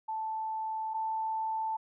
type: tone pair in turn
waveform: sine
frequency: 879 / 883 Hz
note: A5 / A5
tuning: -2 / +6 cents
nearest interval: unison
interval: 8 cents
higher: second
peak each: -32 / -30 dBFS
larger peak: second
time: 0.08-0.94 / 0.94-1.77 s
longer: first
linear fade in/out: 10 ms
effects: none